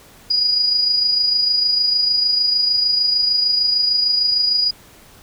sine tone with amplitude modulation, 4900 Hz, D#8, 27 cents flat, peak -12 dBFS, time 0.3-4.71 s, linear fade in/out 10 ms, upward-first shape sine, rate 26.6 Hz, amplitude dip 45%, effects pink hiss -46 dBFS RMS until 5.22 s

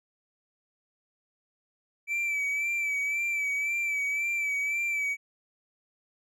triangle tone with vibrato, 2313 Hz, D7, 27 cents flat, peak -25 dBFS, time 2.07-5.17 s, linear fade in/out 50 ms, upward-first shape sine, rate 1.9 Hz, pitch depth 41 cents each way, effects none

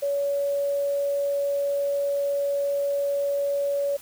sine tone, 565 Hz, C#5, 33 cents sharp, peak -22 dBFS, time 0.02-3.97 s, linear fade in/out 10 ms, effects white hiss -47 dBFS RMS until 4.01 s

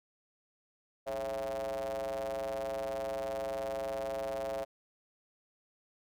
square ring-modulated tone, 61.74 Hz, B1, in tune, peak -32 dBFS, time 1.06-4.65 s, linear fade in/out 20 ms, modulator 606 Hz, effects none

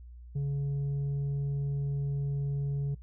sine tone with tanh clipping, 140.6 Hz, C#3, 25 cents sharp, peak -29 dBFS, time 0.35-2.95 s, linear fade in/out 10 ms, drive 3 dB, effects noise-tail reverb RT60 0.1 s tail -22 dB re dry + added 60 Hz sine -45 dBFS peak until 3.02 s

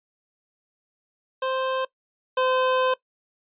25% pulse tone pair in turn, 523 / 514.3 Hz, C5 / C5, -1 / -30 cents, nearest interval unison, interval 29 cents, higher first, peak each -20 / -16 dBFS, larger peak second, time 1.42-1.85 / 2.37-2.94 s, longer second, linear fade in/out 5 ms, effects noise-tail reverb RT60 0.1 s tail -20 dB re dry + resampled to 8000 Hz

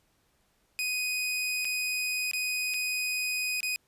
sawtooth tone with dropouts, 2496 Hz, D#7, 5 cents sharp, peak -25 dBFS, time 0.79-3.76 s, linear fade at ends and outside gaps 0 ms, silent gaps 1.647-1.652 / 2.313-2.334 / 2.738-2.742 / 3.605-3.63 s, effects pink hiss -70 dBFS RMS until 3.87 s + resampled to 32000 Hz

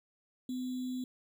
sine tone with sample-and-hold, 253.6 Hz, B3, 46 cents sharp, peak -34 dBFS, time 0.49-1.04 s, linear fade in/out 2 ms, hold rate 3675 Hz, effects none

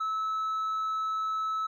triangle tone with hard clipping, 1301 Hz, E6, 23 cents flat, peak -27 dBFS, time 0-1.67 s, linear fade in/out 10 ms, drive 1 dB, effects none

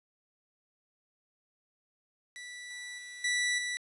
sawtooth tone with level steps, 1963 Hz, B6, 11 cents flat, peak -39 / -37 / -40 / -24 / -29 dBFS, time 2.36-3.77 s, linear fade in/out 0 ms, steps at 2.7 / 2.98 / 3.24 / 3.58 s, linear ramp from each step 5 ms, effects resampled to 24000 Hz + 10-bit

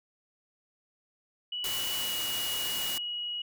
sine tone with pitch glide, 2943 to 2906 Hz, F#7 to F#7, -10 to -32 cents, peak -32 dBFS, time 1.52-3.42 s, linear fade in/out 5 ms, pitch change -22 cents, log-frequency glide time 1.96-2.15 s
white noise, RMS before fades -35 dBFS, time 1.64-2.98 s, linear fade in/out 2 ms
effects none

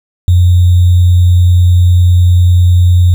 sine tone with sample-and-hold, 89 Hz, F2, 33 cents sharp, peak -3 dBFS, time 0.28-3.14 s, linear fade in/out 0 ms, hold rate 3675 Hz, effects none

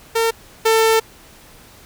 sawtooth tone pair in turn, 454.8 / 446.5 Hz, A#4 / A4, -43 / +25 cents, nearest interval unison, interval 32 cents, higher first, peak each -11 / -8 dBFS, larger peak second, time 0.15-0.31 / 0.65-1 s, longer second, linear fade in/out 10 ms, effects pink hiss -45 dBFS RMS until 1.85 s

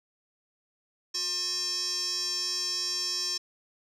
square tone with band-pass filter, 360.1 Hz, F#4, 47 cents flat, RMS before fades -31 dBFS, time 1.14-3.38 s, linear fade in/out 10 ms, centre 5500 Hz, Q 8.3, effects none

